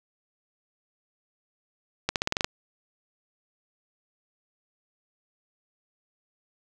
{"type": "accelerating click train", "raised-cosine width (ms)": 0.2, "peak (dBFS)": -7, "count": 8, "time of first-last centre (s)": [2.09, 2.445], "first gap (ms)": 68, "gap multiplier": 0.9, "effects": ["7-bit"]}